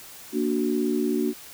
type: chord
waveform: sine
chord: Bb augmented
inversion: none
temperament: equal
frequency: 233.1 / 293.7 / 370 Hz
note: Bb3 / D4 / F#4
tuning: 0 / 0 / 0 cents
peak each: -26 dBFS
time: 0.32-1.34 s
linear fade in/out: 50 ms
effects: white hiss -44 dBFS RMS until 1.53 s